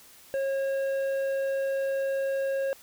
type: tone with tanh clipping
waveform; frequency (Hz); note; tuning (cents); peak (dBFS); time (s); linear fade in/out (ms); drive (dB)
sine; 543; C#5; -36; -27; 0.34-2.73; 0; 8
effects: white hiss -53 dBFS RMS until 2.82 s